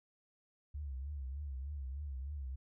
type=tone with vibrato; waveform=sine; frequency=69.2 Hz; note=C#2; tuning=2 cents flat; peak=-39 dBFS; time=0.74-2.56 s; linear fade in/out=10 ms; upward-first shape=triangle; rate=3.3 Hz; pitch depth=150 cents each way; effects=none